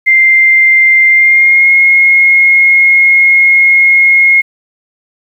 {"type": "tone with pitch glide", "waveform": "sine", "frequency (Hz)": [2093, 2154], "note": ["C7", "C7"], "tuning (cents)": [0, 50], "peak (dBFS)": -3, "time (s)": [0.06, 4.42], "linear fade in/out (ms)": 20, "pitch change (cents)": 50, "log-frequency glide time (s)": [1.09, 1.7], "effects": ["7-bit"]}